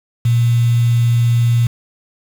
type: tone with quantisation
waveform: sine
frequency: 118.5 Hz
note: A#2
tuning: 29 cents sharp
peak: -10 dBFS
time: 0.25-1.67 s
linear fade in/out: 5 ms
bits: 5
effects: none